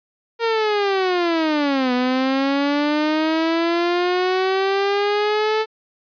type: linear two-way sweep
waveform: sawtooth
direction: down then up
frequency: 466.2 to 246.9 to 439.9 Hz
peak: -13 dBFS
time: 0.39-5.66 s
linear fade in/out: 50 ms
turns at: 1.93 s
effects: resampled to 11025 Hz